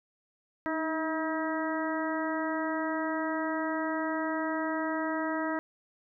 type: harmonic tone with a mistuned harmonic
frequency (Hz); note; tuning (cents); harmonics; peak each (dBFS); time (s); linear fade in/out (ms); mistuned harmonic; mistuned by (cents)
320; D#4; +49; 1 / 2 / 3 / 4 / 5 / 6; -32 / -35 / -37 / -38 / -39 / -40; 0.66-5.59; 0; 1; -41
effects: none